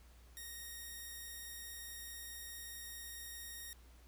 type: tone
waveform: 5% pulse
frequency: 1864.7 Hz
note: A#6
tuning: in tune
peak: -36 dBFS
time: 0.37-3.73 s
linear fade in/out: 0 ms
effects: added 60 Hz sine -58 dBFS peak until 4.07 s + pink hiss -67 dBFS RMS until 4.07 s